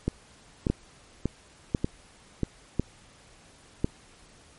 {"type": "two click trains", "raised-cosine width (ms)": 3, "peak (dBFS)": [-10, -12], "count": [4, 5], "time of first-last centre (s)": [[0.7, 3.845], [0.08, 2.433]], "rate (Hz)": [0.954, 1.7], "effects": ["pink hiss -55 dBFS RMS until 4.58 s", "MP3 48 kbps"]}